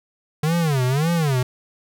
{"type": "tone with vibrato", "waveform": "square", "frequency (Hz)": 146.83, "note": "D3", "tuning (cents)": 0, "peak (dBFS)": -18, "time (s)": [0.43, 1.43], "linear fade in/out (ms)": 5, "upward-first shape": "sine", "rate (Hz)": 1.8, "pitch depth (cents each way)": 270, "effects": []}